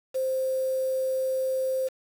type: tone with quantisation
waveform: sine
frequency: 523.3 Hz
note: C5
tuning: in tune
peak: -24 dBFS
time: 0.14-1.89 s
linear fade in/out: 20 ms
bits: 7
effects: none

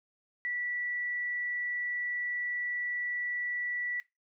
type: tone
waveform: sine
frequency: 1955 Hz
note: B6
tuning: 18 cents flat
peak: -31 dBFS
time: 0.45-4 s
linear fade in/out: 0 ms
effects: noise-tail reverb RT60 0.2 s tail -19 dB re dry

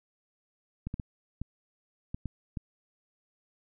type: clicks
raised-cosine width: 5 ms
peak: -22 dBFS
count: 7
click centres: 0.87 / 0.941 / 0.998 / 1.416 / 2.145 / 2.257 / 2.572 s
effects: none

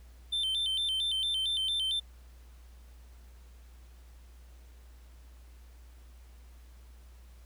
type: tone with vibrato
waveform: triangle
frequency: 3322 Hz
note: G#7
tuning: in tune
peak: -27 dBFS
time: 0.32-2 s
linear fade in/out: 10 ms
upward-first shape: square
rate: 4.4 Hz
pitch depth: 120 cents each way
effects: added 60 Hz sine -50 dBFS peak until 7.45 s + pink hiss -64 dBFS RMS until 7.45 s

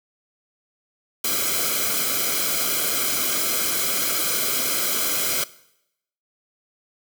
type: noise with comb filter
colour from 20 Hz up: white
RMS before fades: -23 dBFS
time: 1.24-5.44 s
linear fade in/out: 5 ms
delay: 1.1 ms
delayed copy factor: -0.85
effects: noise-tail reverb RT60 0.8 s tail -19 dB re dry

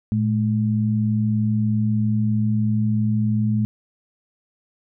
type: tone pair together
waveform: sine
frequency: 112.89 / 213.1 Hz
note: A2 / G#3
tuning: +45 / +45 cents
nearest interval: major seventh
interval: 1100 cents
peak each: -20 dBFS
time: 0.12-3.65 s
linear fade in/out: 0 ms
effects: none

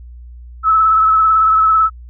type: tone with vibrato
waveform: sine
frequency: 1301 Hz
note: E6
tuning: 23 cents flat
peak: -8 dBFS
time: 0.63-1.9 s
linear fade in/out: 50 ms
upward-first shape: triangle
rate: 18 Hz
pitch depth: 34 cents each way
effects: added 60 Hz sine -32 dBFS peak until 2.09 s

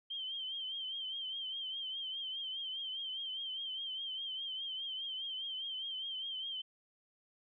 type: tone with vibrato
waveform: sine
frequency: 3136 Hz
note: G7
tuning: in tune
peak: -38 dBFS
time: 0.1-6.62 s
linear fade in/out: 10 ms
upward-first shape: triangle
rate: 4.9 Hz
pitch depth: 76 cents each way
effects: none

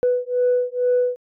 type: beating tone pair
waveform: sine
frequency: 493.9 / 496.1 Hz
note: B4 / B4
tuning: 0 / +8 cents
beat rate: 2.2 Hz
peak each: -19 dBFS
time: 0.03-1.16 s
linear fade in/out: 0 ms
effects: tanh soft clip ceiling -11 dBFS

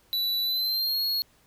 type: tone with pitch glide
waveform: square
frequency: 3956 to 4314 Hz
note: B7 to C#8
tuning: +2 to -48 cents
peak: -25 dBFS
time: 0.13-1.22 s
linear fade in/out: 0 ms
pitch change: +150 cents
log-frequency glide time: 0.43-1.03 s
effects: pink hiss -62 dBFS RMS until 1.46 s

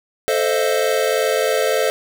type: chord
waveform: square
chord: F dominant seventh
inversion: first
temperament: equal with one note detuned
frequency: 440 / 523.3 / 622.3 / 682.5 Hz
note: A4 / C5 / Eb5 / F5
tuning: 0 / 0 / 0 / -40 cents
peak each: -21 / -21 / -23 / -26 dBFS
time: 0.28-1.9 s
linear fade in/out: 0 ms
effects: none

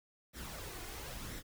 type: noise with flanger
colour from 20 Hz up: pink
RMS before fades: -45 dBFS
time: 0.33-1.43 s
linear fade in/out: 50 ms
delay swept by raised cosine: 0.52 to 2.82 ms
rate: 0.98 Hz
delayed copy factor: +0.5
effects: none

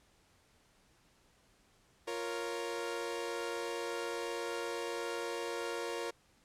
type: chord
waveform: sawtooth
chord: Bb minor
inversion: second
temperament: equal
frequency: 349.2 / 466.2 / 554.4 Hz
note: F4 / Bb4 / Db5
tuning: 0 / 0 / 0 cents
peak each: -38 / -35 / -39 dBFS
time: 2.07-6.11 s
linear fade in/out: 10 ms
effects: pink hiss -68 dBFS RMS until 6.44 s + low-pass 10000 Hz 12 dB/octave

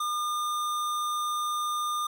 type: tone with hard clipping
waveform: sine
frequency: 1209 Hz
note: D6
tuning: 50 cents sharp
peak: -29 dBFS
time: 0-2.07 s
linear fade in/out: 5 ms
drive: 18 dB
effects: none

